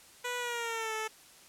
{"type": "tone with pitch glide", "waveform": "10% pulse", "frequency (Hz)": [490.8, 437.3], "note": ["B4", "A4"], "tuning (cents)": [-11, -11], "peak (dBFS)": -25, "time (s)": [0.24, 1.08], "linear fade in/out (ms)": 10, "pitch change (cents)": -200, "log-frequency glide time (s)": [0.38, 0.94], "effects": ["white hiss -56 dBFS RMS until 1.48 s", "low-pass 11000 Hz 12 dB/octave"]}